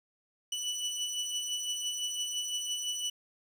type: beating tone pair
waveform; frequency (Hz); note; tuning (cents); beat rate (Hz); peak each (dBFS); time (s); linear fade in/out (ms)
25% pulse; 2960 / 2965.9; F#7 / F#7; 0 / +3; 5.9; -36 / -30; 0.52-3.1; 5
effects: resampled to 32000 Hz + 10-bit